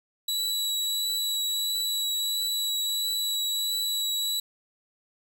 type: tone with vibrato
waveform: sawtooth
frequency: 3918 Hz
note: B7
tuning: 15 cents flat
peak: -23 dBFS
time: 0.28-4.4 s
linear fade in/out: 5 ms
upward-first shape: triangle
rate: 1.5 Hz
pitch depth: 12 cents each way
effects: none